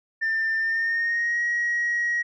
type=tone with pitch glide; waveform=sine; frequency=1792 to 1898.6 Hz; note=A6 to A#6; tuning=+31 to +31 cents; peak=-20 dBFS; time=0.21-2.23 s; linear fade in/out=20 ms; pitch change=+100 cents; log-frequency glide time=0.6-1.42 s; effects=tanh soft clip ceiling -19 dBFS